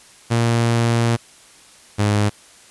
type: tone pair in turn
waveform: sawtooth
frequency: 116.8 / 103.91 Hz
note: A#2 / G#2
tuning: +4 / +1 cents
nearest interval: major second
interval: 203 cents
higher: first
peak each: -11 dBFS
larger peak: neither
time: 0.3-1.17 / 1.98-2.3 s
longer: first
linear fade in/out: 20 ms
effects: white hiss -47 dBFS RMS until 2.7 s + resampled to 24000 Hz